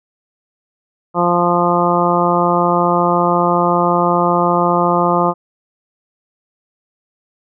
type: harmonic tone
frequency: 174.61 Hz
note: F3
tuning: in tune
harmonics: 1 / 2 / 3 / 4 / 5 / 6 / 7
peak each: -19 / -19 / -19 / -19 / -19 / -19 / -19 dBFS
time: 1.14-5.34 s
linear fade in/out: 50 ms
effects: none